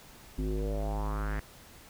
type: tone with low-pass filter sweep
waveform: square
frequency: 51.9 Hz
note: G#1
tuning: in tune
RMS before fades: -32 dBFS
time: 0.38-1.4 s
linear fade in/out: 5 ms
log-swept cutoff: 290 to 1900 Hz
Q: 4.3
effects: pink hiss -53 dBFS RMS until 1.89 s